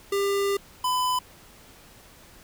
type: tone pair in turn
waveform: square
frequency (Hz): 398.7 / 1004.7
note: G4 / B5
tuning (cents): +29 / +29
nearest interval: octave + major third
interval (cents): 1600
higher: second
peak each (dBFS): -23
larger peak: neither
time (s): 0.12-0.57 / 0.84-1.19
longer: first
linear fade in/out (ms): 5
effects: pink hiss -51 dBFS RMS until 2.43 s